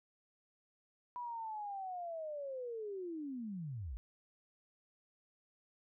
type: linear sweep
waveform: sine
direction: down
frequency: 987.8 to 48.68 Hz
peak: -40 dBFS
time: 1.16-3.97 s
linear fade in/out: 0 ms
effects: none